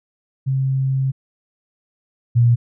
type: tone pair in turn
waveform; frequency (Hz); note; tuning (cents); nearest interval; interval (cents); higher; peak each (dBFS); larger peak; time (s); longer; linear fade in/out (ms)
sine; 133.6 / 119.02; C3 / A#2; +36 / +36; major second; 200; first; -16 / -10; second; 0.46-1.12 / 2.35-2.56; first; 20
effects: none